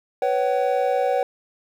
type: chord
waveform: triangle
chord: B suspended second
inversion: none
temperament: equal with one note detuned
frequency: 493.9 / 554.4 / 758.6 Hz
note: B4 / C#5 / F#5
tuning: 0 / 0 / +43 cents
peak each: -21 dBFS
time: 0.22-1.23 s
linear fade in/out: 2 ms
effects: 9-bit